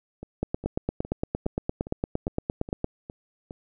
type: two click trains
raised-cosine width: 2 ms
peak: -12 / -24 dBFS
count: 22 / 9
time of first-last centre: 0.43-2.844 / 0.23-3.509 s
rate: 8.7 / 2.44 Hz
effects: none